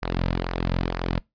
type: tone with flanger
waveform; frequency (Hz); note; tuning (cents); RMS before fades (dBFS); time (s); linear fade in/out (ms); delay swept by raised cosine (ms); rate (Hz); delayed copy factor
sawtooth; 43.65; F1; 0; -26; 0.02-1.2; 10; 0.27 to 2.77; 2.1; -0.6
effects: noise-tail reverb RT60 0.2 s tail -25 dB re dry + resampled to 11025 Hz